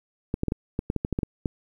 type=clicks; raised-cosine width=3 ms; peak=-12 dBFS; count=12; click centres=0.341 / 0.434 / 0.483 / 0.521 / 0.791 / 0.901 / 0.963 / 1.049 / 1.127 / 1.189 / 1.232 / 1.458 s; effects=9-bit